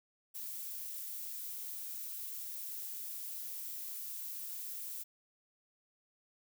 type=noise; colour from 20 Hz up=violet; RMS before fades=-43 dBFS; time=0.34-5.04 s; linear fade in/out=20 ms; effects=none